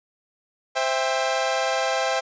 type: chord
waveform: sawtooth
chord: C major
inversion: none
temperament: equal with one note detuned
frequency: 523.3 / 659.3 / 794.9 Hz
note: C5 / E5 / G5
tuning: 0 / 0 / +24 cents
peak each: -22 dBFS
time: 0.75-2.21 s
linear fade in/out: 20 ms
effects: resampled to 16000 Hz